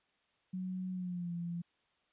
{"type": "tone with pitch glide", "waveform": "sine", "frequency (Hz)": [185, 171.62], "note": ["F#3", "F3"], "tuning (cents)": [0, -30], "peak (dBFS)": -36, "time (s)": [0.53, 1.62], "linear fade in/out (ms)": 10, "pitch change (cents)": -130, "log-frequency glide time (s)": [0.92, 1.33], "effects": ["white hiss -75 dBFS RMS until 2.12 s", "resampled to 8000 Hz"]}